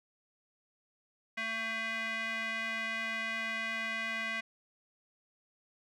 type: tone with band-pass filter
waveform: square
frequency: 224.3 Hz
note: A3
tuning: 34 cents sharp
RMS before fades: -36 dBFS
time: 1.37-4.41 s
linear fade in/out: 10 ms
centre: 2100 Hz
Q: 3.4
effects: none